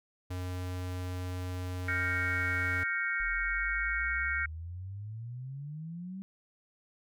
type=tone; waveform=square; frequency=90.8 Hz; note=F#2; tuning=32 cents flat; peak=-35 dBFS; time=0.3-2.84 s; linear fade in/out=10 ms
type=chord; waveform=sine; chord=G half-diminished seventh; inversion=third; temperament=equal; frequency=1396.9 / 1568 / 1864.7 / 2217 Hz; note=F6 / G6 / Bb6 / Db7; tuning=0 / 0 / 0 / 0 cents; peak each=-35 dBFS; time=1.88-4.46 s; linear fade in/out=5 ms
type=exponential sweep; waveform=sine; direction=up; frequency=38.87 to 196 Hz; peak=-38 dBFS; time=3.2-6.22 s; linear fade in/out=0 ms
effects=none